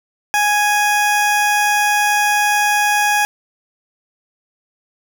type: tone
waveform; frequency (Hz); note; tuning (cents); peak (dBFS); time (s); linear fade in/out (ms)
20% pulse; 830.6; G#5; 0; -8; 0.34-3.25; 0
effects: none